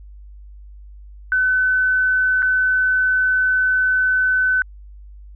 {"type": "tone with dropouts", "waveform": "sine", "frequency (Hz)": 1512, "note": "F#6", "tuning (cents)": 37, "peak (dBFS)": -14, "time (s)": [1.32, 4.62], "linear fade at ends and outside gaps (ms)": 1, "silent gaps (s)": [2.422, 2.427], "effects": ["added 50 Hz sine -37 dBFS peak until 5.35 s"]}